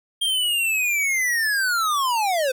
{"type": "linear sweep", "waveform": "square", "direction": "down", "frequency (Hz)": [3217, 498.9], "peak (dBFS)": -20, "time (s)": [0.21, 2.52], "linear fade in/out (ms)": 10, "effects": []}